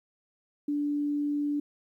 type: tone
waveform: sine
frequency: 291.4 Hz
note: D4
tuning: 13 cents flat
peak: -26 dBFS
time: 0.68-1.6 s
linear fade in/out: 5 ms
effects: 11-bit